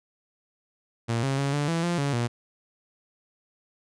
sawtooth tone with pitch steps, 116.1 / 135.8 / 139.4 / 145.5 / 166.4 / 173.3 / 141.4 / 119.2 Hz, A#2 / C#3 / C#3 / D3 / E3 / F3 / C#3 / A#2, -7 / -35 / +10 / -16 / +17 / -13 / +35 / +39 cents, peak -20 dBFS, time 1.08-2.28 s, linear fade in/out 20 ms, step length 150 ms, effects resampled to 22050 Hz

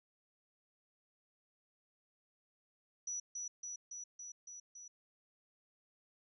sine tone with echo, 5890 Hz, F#8, 9 cents flat, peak -38 dBFS, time 3.07-3.2 s, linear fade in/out 5 ms, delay 280 ms, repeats 6, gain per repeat -2 dB, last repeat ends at 4.88 s, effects none

